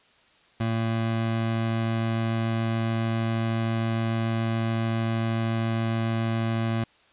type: tone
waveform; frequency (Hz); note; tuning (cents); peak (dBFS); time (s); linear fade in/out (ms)
25% pulse; 113.4; A#2; -47; -20; 0.6-6.84; 5
effects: white hiss -59 dBFS RMS until 7.12 s + resampled to 8000 Hz